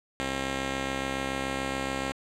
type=tone pair together; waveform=5% pulse; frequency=67.03 / 268.1 Hz; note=C2 / C4; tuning=+42 / +42 cents; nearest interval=2 octaves; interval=2400 cents; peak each=-22 / -21 dBFS; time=0.2-2.12 s; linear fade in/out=0 ms; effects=low-pass 8000 Hz 12 dB/octave